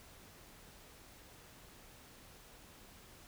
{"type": "silence", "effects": ["pink hiss -58 dBFS RMS until 3.27 s"]}